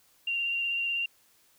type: tone with vibrato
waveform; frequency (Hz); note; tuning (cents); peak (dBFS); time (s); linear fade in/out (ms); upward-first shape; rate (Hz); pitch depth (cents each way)
sine; 2771; F7; -14; -27; 0.27-1.06; 5; sine; 16; 16
effects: white hiss -64 dBFS RMS until 1.58 s